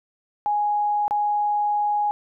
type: tone with dropouts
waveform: sine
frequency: 830.6 Hz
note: G#5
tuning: in tune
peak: -19 dBFS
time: 0.46-2.11 s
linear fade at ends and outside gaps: 0 ms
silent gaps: 1.08-1.109 s
effects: none